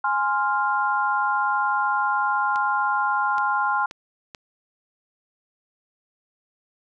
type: chord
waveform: sine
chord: F minor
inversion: first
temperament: equal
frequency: 830.6 / 1046.5 / 1396.9 Hz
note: Ab5 / C6 / F6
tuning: 0 / 0 / 0 cents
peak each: -24 dBFS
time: 0.04-3.86 s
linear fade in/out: 5 ms
type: clicks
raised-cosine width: 0.2 ms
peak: -20 dBFS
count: 4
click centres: 2.559 / 3.382 / 3.911 / 4.348 s
effects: none